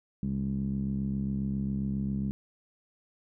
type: tone with low-pass filter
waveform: 10% pulse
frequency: 67.4 Hz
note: C#2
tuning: 48 cents flat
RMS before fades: -31 dBFS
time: 0.23-2.31 s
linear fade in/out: 0 ms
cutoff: 190 Hz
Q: 4
effects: none